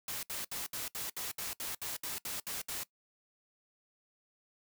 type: noise bursts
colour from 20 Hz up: white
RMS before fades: -39 dBFS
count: 13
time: 0.08-2.834 s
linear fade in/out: 2 ms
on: 150 ms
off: 67 ms
effects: noise-tail reverb RT60 0.1 s tail -20 dB re dry